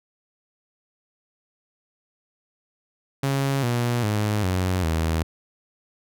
sawtooth tone with pitch steps, 137.4 / 120.31 / 105.34 / 92.23 / 80.76 Hz, C#3 / B2 / G#2 / F#2 / E2, -15 / -45 / +25 / -5 / -35 cents, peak -17 dBFS, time 3.23-5.23 s, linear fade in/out 5 ms, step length 400 ms, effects none

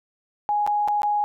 sine tone with dropouts, 830.6 Hz, G#5, in tune, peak -19 dBFS, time 0.49-1.24 s, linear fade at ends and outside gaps 0 ms, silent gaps 0.665-0.675 / 0.877-0.884 / 1.019-1.032 s, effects none

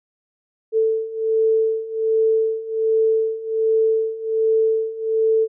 sine beating tone pair, 442.6 / 443.9 Hz, A4 / A4, +10 / +15 cents, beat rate 1.3 Hz, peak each -21 / -18 dBFS, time 0.72-5.48 s, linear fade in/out 50 ms, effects none

